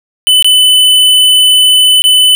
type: tone with dropouts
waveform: square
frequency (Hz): 3009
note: F#7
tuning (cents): +28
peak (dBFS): -4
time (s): 0.27-2.35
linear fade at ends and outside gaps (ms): 0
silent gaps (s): 0.425-0.445 / 2.02-2.04
effects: none